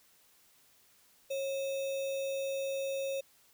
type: tone with sample-and-hold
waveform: sine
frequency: 545 Hz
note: C#5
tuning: 29 cents flat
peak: -32 dBFS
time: 1.3-3.21 s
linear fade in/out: 10 ms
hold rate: 3150 Hz
effects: white hiss -65 dBFS RMS until 3.53 s